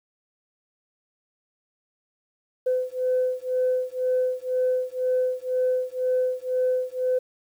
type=beating tone pair; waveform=sine; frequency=507 / 509 Hz; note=B4 / C5; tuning=+45 / -48 cents; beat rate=2 Hz; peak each=-24 dBFS; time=2.66-7.19 s; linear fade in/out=10 ms; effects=tanh soft clip ceiling -15 dBFS + 9-bit